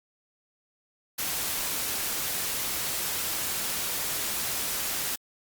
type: noise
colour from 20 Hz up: white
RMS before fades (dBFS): -30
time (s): 1.18-5.16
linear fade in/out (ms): 10
effects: Opus 48 kbps